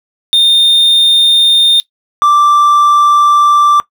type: tone pair in turn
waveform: triangle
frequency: 3639 / 1174.4 Hz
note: A#7 / D6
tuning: -42 / 0 cents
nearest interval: octave + minor sixth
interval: 1958 cents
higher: first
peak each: -3 dBFS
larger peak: neither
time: 0.33-1.8 / 2.22-3.8 s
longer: second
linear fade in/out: 0 ms
effects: noise-tail reverb RT60 0.1 s tail -18 dB re dry